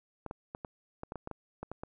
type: clicks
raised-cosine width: 1 ms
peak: -25 dBFS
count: 12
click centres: 0.263 / 0.311 / 0.549 / 0.648 / 1.034 / 1.121 / 1.157 / 1.274 / 1.313 / 1.63 / 1.716 / 1.835 s
effects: none